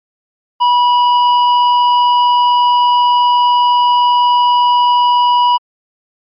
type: tone with hard clipping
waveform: sine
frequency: 976 Hz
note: B5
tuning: 21 cents flat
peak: -9 dBFS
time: 0.6-5.58 s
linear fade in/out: 20 ms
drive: 7 dB
effects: MP3 32 kbps